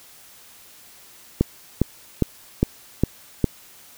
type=click train; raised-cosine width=3 ms; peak=-3 dBFS; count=6; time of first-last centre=1.41-3.443 s; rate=2.46 Hz; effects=white hiss -48 dBFS RMS until 3.97 s